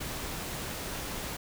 pink noise, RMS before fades -37 dBFS, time 0-1.37 s, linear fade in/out 10 ms, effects none

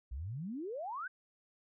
sine exponential sweep, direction up, 56.8 to 1607 Hz, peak -38 dBFS, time 0.11-1.08 s, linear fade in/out 10 ms, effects none

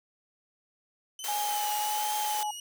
20% pulse tone with vibrato, 3028 Hz, F#7, 39 cents sharp, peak -33 dBFS, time 1.19-2.6 s, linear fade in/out 2 ms, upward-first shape triangle, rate 1.3 Hz, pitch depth 91 cents each way
white high-pass noise, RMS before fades -35 dBFS, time 1.24-2.43 s, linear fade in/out 0 ms, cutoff 420 Hz, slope 48 dB/octave
sine tone with pitch glide, 830.6 to 843.7 Hz, G#5 to G#5, 0 to +27 cents, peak -29 dBFS, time 1.28-2.51 s, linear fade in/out 5 ms, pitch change +27 cents, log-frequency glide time 1.54-1.9 s
effects none

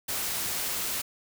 white noise, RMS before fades -31 dBFS, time 0.08-1.02 s, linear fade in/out 10 ms, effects none

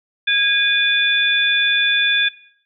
sine tone cluster, 1641 / 2454 / 3479 Hz, G#6 / D#7 / A7, -21 / -25 / -20 cents, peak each -18 dBFS, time 0.27-2.29 s, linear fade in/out 10 ms, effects noise-tail reverb RT60 0.6 s tail -17 dB re dry

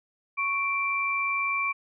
sine tone pair together, 1108.7 / 2349 Hz, C#6 / D7, 0 / 0 cents, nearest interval octave + minor second, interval 1300 cents, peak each -29 / -26 dBFS, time 0.37-1.73 s, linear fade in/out 20 ms, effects none

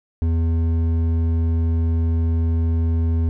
sine tone with hard clipping, 82.41 Hz, E2, in tune, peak -18 dBFS, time 0.22-3.29 s, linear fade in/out 0 ms, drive 8 dB, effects none

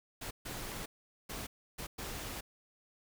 pink noise bursts at uneven times, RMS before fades -42 dBFS, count 5, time 0.21-0.31 / 0.45-0.86 / 1.29-1.47 / 1.78-1.87 / 1.98-2.41 s, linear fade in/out 10 ms, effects none

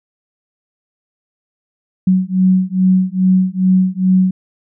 sine beating tone pair, 185 / 187.4 Hz, F#3 / F#3, 0 / +22 cents, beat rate 2.4 Hz, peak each -13 dBFS, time 2.07-4.31 s, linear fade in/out 5 ms, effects none

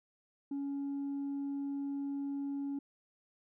triangle tone with tanh clipping, 279.9 Hz, C#4, 17 cents sharp, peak -35 dBFS, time 0.51-2.79 s, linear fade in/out 5 ms, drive 6 dB, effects none

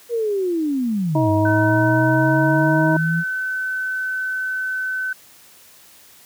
sine linear two-way sweep, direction down then up, 481.7 to 99.4 to 168.2 Hz, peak -18 dBFS, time 0.09-3.24 s, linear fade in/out 50 ms, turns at 1.3 s
harmonic tone, 317.1 Hz, D#4, 33 cents sharp, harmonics 1 / 2 / 3, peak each -18 / -21 / -23 dBFS, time 1.15-2.97 s, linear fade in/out 5 ms
sine tone, 1519 Hz, F#6, 45 cents sharp, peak -21 dBFS, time 1.45-5.13 s, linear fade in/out 5 ms
effects white hiss -48 dBFS RMS until 6.25 s + high-pass 60 Hz 12 dB/octave

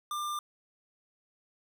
square tone, 1194 Hz, D6, 28 cents sharp, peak -33 dBFS, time 0.11-0.39 s, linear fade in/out 2 ms, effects none

